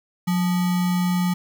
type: tone with sample-and-hold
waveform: sine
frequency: 179.6 Hz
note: F3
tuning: 49 cents sharp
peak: -18 dBFS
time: 0.27-1.34 s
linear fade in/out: 10 ms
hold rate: 1050 Hz
effects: none